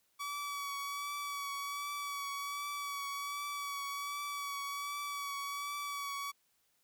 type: tone with vibrato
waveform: sawtooth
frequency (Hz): 1139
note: C#6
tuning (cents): +47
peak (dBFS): -34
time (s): 0.19-6.32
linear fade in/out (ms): 20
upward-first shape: triangle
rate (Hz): 1.3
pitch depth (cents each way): 26
effects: white hiss -75 dBFS RMS until 6.83 s